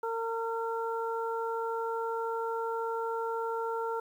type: harmonic tone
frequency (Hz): 456.4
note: A#4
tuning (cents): -37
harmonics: 1 / 2 / 3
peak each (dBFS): -33 / -35 / -38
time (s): 0.03-4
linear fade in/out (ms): 5
effects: 10-bit